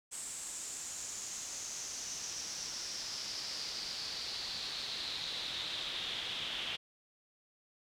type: noise with band-pass filter sweep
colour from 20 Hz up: brown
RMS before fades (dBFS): -41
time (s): 0.11-6.77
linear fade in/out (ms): 20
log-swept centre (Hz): 8000 to 3200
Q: 5.1
effects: none